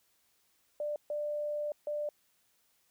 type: tone bursts at uneven times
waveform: sine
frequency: 593 Hz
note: D5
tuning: 17 cents sharp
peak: -32 dBFS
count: 3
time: 0.8-0.96 / 1.1-1.72 / 1.87-2.09 s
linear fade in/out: 2 ms
effects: white hiss -72 dBFS RMS until 2.9 s